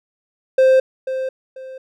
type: tone with echo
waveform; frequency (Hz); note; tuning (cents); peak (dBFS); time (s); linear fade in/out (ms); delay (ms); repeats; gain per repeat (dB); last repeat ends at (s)
triangle; 523.3; C5; 0; -7; 0.58-0.8; 5; 490; 2; -11; 1.78
effects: none